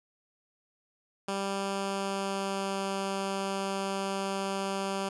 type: tone with pitch glide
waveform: 10% pulse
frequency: 196.5 to 195.03 Hz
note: G3 to G3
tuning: +4 to -9 cents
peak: -22 dBFS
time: 1.28-5.09 s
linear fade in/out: 5 ms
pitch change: -13 cents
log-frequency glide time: 1.71-2.84 s
effects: resampled to 24000 Hz